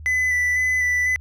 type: tone with vibrato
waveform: triangle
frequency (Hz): 1995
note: B6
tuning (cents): +17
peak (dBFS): -16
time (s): 0.06-1.16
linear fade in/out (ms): 0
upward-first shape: square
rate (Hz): 2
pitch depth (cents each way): 13
effects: added 77 Hz sine -35 dBFS peak until 1.2 s